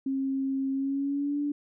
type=tone with pitch glide; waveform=sine; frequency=269.2 to 290.2 Hz; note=C4 to D4; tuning=+49 to -21 cents; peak=-26 dBFS; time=0.06-1.52 s; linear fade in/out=5 ms; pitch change=+130 cents; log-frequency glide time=0.73-1.4 s; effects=none